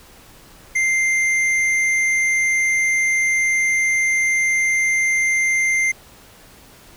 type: tone with hard clipping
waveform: sine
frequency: 2093 Hz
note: C7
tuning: in tune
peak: -17 dBFS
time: 0.75-5.92 s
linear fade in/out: 10 ms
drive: 8 dB
effects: pink hiss -46 dBFS RMS until 6.96 s